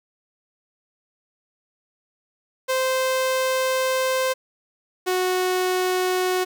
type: tone pair in turn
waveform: sawtooth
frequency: 520 / 367.7 Hz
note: C5 / F#4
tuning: -11 / -11 cents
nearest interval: tritone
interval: 600 cents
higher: first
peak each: -16 dBFS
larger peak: neither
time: 2.68-4.34 / 5.06-6.45 s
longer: first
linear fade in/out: 20 ms
effects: 9-bit